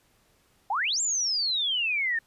sine exponential two-way sweep, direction up then down, 740 to 7500 to 1771 Hz, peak -24 dBFS, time 0.7-2.19 s, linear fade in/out 5 ms, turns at 1.01 s, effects pink hiss -65 dBFS RMS until 2.26 s + resampled to 32000 Hz

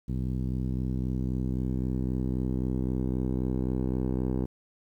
10% pulse tone with low-pass filter sweep, 63.8 Hz, C2, 43 cents flat, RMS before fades -29 dBFS, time 0.08-4.46 s, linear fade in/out 10 ms, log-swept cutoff 190 to 470 Hz, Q 0.91, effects 10-bit

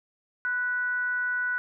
sine tone with frequency modulation, 1480 Hz, F#6, in tune, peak -25 dBFS, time 0.45-1.58 s, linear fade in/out 0 ms, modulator 471 Hz, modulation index 0.26, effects none

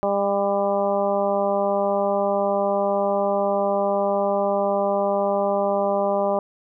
harmonic tone with a mistuned harmonic, 200.1 Hz, G3, 36 cents sharp, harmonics 1 / 2 / 3 / 4 / 5 / 6, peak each -29 / -27 / -21 / -26 / -30 / -33 dBFS, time 0.03-6.39 s, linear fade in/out 0 ms, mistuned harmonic 6, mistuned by -22 cents, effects none

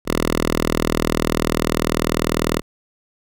5% pulse tone with notch filter, 40.09 Hz, E1, 47 cents flat, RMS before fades -20 dBFS, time 0.05-2.62 s, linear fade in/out 50 ms, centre 91 Hz, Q 0.78, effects none

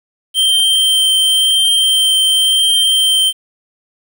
square tone with vibrato, 3136 Hz, G7, in tune, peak -10 dBFS, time 0.34-3.33 s, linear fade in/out 50 ms, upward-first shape triangle, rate 0.94 Hz, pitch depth 10 cents each way, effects 7-bit

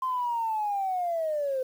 sine linear sweep, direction down, 1046.5 to 509 Hz, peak -25 dBFS, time 0.02-1.63 s, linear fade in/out 5 ms, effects tanh soft clip ceiling -21 dBFS + 9-bit

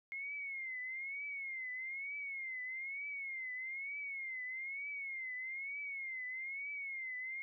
sine tone with vibrato, 2143 Hz, C7, 41 cents sharp, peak -40 dBFS, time 0.12-7.42 s, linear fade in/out 0 ms, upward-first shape triangle, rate 1.1 Hz, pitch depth 130 cents each way, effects none

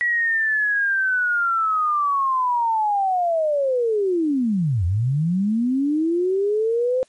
sine linear two-way sweep, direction down then up, 1938 to 82.4 to 521 Hz, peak -17 dBFS, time 0.01-7.03 s, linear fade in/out 0 ms, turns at 4.85 s, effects white hiss -59 dBFS RMS until 7.08 s + MP3 48 kbps

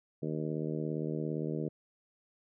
harmonic tone, 77.5 Hz, D#2, 6 cents flat, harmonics 2 / 3 / 4 / 5 / 6 / 7 / 8, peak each -36 / -40 / -39 / -40 / -41 / -48 / -48 dBFS, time 0.22-1.69 s, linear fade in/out 10 ms, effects none

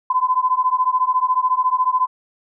sine beating tone pair, 1010 / 1024 Hz, B5 / C6, +39 / -38 cents, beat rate 14 Hz, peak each -18 dBFS, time 0.1-2.07 s, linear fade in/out 5 ms, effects none

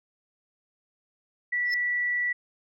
sine tone, 1955 Hz, B6, 18 cents flat, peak -24 dBFS, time 1.52-2.33 s, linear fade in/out 10 ms
triangle tone with exponential growth, 5274 Hz, E8, in tune, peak -25 dBFS, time 1.65-1.74 s, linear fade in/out 1 ms, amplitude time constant 19 ms
effects none

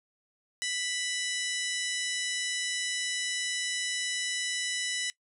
harmonic tone with a mistuned harmonic, 989 Hz, B5, 2 cents sharp, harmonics 2 / 3 / 4 / 5 / 6 / 7 / 8 / 9 / 10, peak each -35 / -37 / -38 / -39 / -40 / -40 / -41 / -42 / -42 dBFS, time 0.62-5.1 s, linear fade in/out 0 ms, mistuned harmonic 5, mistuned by +94 cents, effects noise-tail reverb RT60 0.1 s tail -20 dB re dry

